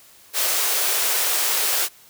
white high-pass noise, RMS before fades -21 dBFS, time 0.33-1.89 s, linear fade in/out 50 ms, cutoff 360 Hz, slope 48 dB/octave, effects white hiss -50 dBFS RMS until 2.09 s

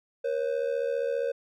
triangle ring-modulated tone, 512 Hz, C5, 38 cents flat, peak -21 dBFS, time 0.24-1.32 s, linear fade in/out 10 ms, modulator 37.5 Hz, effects none

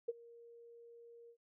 sine tone with ADSR envelope, 468.4 Hz, A#4, 8 cents sharp, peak -32 dBFS, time 0.08-1.37 s, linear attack 10 ms, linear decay 28 ms, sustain -23 dB, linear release 77 ms, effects none

